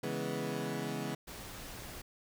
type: chord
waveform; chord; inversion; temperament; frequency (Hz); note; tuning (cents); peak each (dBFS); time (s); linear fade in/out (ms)
20% pulse; C# minor seventh; none; equal; 138.59 / 164.81 / 207.7 / 246.9; C#3 / E3 / G#3 / B3; 0 / 0 / 0 / 0; -36; 0.03-1.15; 5
type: noise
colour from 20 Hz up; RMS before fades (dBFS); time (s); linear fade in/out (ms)
pink; -46; 1.27-2.02; 10
effects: none